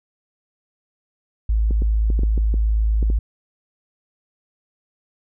sine tone, 54 Hz, A1, 32 cents flat, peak -15 dBFS, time 1.49-3.19 s, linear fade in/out 5 ms
clicks, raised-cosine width 3 ms, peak -15 dBFS, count 9, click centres 1.709 / 1.821 / 2.102 / 2.192 / 2.234 / 2.378 / 2.541 / 3.028 / 3.101 s
effects none

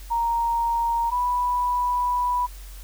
sine tone pair in turn, 932.3 / 984.4 Hz, A#5 / B5, 0 / -6 cents, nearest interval minor second, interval 94 cents, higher second, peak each -20 / -20 dBFS, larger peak neither, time 0.1-1.11 / 1.11-2.47 s, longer second, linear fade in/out 20 ms, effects added 46 Hz sine -37 dBFS peak until 2.83 s + white hiss -48 dBFS RMS until 2.83 s

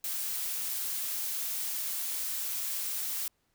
blue noise, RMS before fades -34 dBFS, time 0.04-3.28 s, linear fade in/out 2 ms, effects pink hiss -75 dBFS RMS until 3.54 s

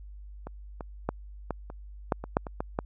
clicks, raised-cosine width 1 ms, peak -24 / -23 / -13 / -16 / -27 / -10 / -22 / -8 / -23 / -16 / -13 dBFS, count 11, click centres 0.47 / 0.808 / 1.09 / 1.507 / 1.701 / 2.122 / 2.24 / 2.369 / 2.468 / 2.605 / 2.789 s, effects added 50 Hz sine -42 dBFS peak until 2.85 s

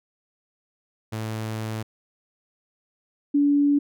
sawtooth / sine tone pair in turn, 110 / 287 Hz, A2 / D4, 0 / -40 cents, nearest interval octave + perfect fourth, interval 1660 cents, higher second, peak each -24 / -16 dBFS, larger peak second, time 1.12-1.83 / 3.34-3.79 s, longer first, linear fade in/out 10 ms, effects none

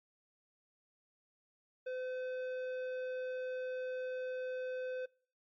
sine tone with tanh clipping, 510 Hz, C5, 44 cents flat, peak -39 dBFS, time 1.86-5.06 s, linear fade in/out 10 ms, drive 11 dB, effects noise-tail reverb RT60 0.5 s tail -26 dB re dry + MP3 32 kbps

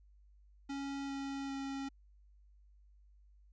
square tone with pitch steps, 277.2 / 275.1 / 273.1 Hz, C#4 / C#4 / C#4, 0 / -13 / -26 cents, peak -39 dBFS, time 0.69-1.89 s, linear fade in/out 10 ms, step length 400 ms, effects added 50 Hz sine -60 dBFS peak until 3.52 s + resampled to 16000 Hz

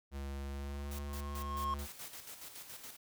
square tone with pitch glide, 69.3 to 71.45 Hz, C#2 to D2, 0 to -47 cents, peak -40 dBFS, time 0.11-1.88 s, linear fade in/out 50 ms, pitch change +53 cents, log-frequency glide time 0.5-0.94 s
triangle tone with exponential growth, 1079 Hz, C#6, 47 cents flat, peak -30 dBFS, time 0.63-1.74 s, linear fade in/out 1 ms, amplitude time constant 240 ms
white noise bursts, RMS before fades -49 dBFS, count 6, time 0.91-2.084 s, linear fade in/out 5 ms, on 79 ms, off 140 ms
white noise with tremolo, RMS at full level -48 dBFS, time 1.85-2.97 s, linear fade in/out 10 ms, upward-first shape square, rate 7.1 Hz, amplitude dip 50%
effects none

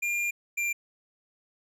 square tone pair in turn, 2400 / 2378 Hz, D7 / D7, +37 / +21 cents, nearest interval unison, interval 16 cents, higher first, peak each -27 dBFS, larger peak neither, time 0.02-0.31 / 0.57-0.73 s, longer first, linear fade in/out 10 ms, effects low-pass 12000 Hz 12 dB/octave

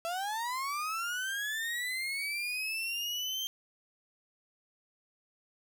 35% pulse linear sweep, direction up, 659.3 to 3165 Hz, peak -31 dBFS, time 0.05-3.47 s, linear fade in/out 0 ms, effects none

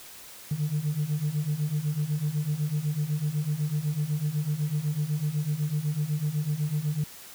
sine beating tone pair, 145.5 / 153.5 Hz, D3 / D#3, -16 / -23 cents, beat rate 8 Hz, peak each -28 / -26 dBFS, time 0.51-7.04 s, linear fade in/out 5 ms, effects tanh soft clip ceiling -21 dBFS + white hiss -46 dBFS RMS until 7.34 s

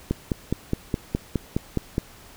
click train, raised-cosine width 3 ms, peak -9 dBFS, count 10, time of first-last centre 0.11-1.981 s, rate 4.81 Hz, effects pink hiss -48 dBFS RMS until 2.36 s

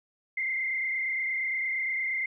sine tone with frequency modulation, 2093 Hz, C7, in tune, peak -27 dBFS, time 0.37-2.26 s, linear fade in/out 5 ms, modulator 28.6 Hz, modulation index 2, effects none

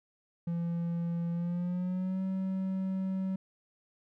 triangle tone with pitch glide, 170 to 189.72 Hz, F3 to F#3, -46 to +44 cents, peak -28 dBFS, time 0.47-3.36 s, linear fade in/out 5 ms, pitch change +190 cents, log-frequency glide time 1.32-2.22 s, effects none

